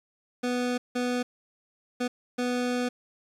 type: tone bursts at uneven times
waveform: 25% pulse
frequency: 246.9 Hz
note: B3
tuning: in tune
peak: -22 dBFS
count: 4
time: 0.43-0.78 / 0.95-1.23 / 2-2.08 / 2.38-2.89 s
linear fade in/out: 10 ms
effects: low-pass 8000 Hz 12 dB/octave + 9-bit